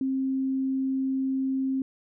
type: tone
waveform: sine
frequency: 265.7 Hz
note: C4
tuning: 27 cents sharp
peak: -24 dBFS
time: 0.01-1.82 s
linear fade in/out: 2 ms
effects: none